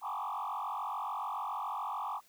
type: tone with frequency modulation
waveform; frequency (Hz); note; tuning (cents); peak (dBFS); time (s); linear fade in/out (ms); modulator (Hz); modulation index
sine; 987.8; B5; 0; -33; 0.01-2.21; 50; 47; 4.7
effects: tanh soft clip ceiling -31 dBFS + white hiss -65 dBFS RMS until 2.28 s